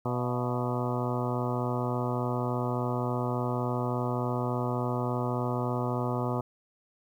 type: harmonic tone with a mistuned harmonic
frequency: 123.47 Hz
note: B2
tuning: in tune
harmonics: 1 / 2 / 3 / 4 / 5 / 6 / 7 / 8 / 9 / 10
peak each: -31 / -34 / -36 / -37 / -38 / -39 / -39 / -40 / -41 / -41 dBFS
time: 0.05-6.41 s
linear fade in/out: 5 ms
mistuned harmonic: 6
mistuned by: -68 cents
effects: 10-bit